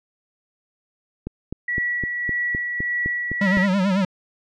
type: click train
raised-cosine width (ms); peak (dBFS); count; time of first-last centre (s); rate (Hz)
3; -15; 10; 1.27-3.572; 3.91
type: tone with tremolo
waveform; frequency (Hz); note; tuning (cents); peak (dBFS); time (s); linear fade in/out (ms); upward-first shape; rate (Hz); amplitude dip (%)
sine; 1938; B6; -33; -20; 1.68-3.66; 5; sine; 1.7; 35
type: tone with vibrato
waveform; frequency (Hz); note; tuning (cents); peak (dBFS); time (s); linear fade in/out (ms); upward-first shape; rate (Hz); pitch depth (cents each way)
square; 192.3; G3; -33; -18; 3.41-4.05; 5; sine; 9.1; 99
effects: low-pass 4000 Hz 12 dB/octave